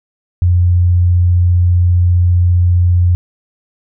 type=tone; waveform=sine; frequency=88.5 Hz; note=F2; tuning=23 cents sharp; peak=-7 dBFS; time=0.42-3.15 s; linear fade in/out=0 ms; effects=none